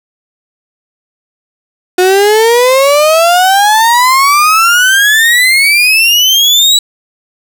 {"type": "exponential sweep", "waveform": "35% pulse", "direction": "up", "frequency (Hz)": [359.4, 3951], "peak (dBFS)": -3, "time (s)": [1.98, 6.79], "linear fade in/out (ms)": 5, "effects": []}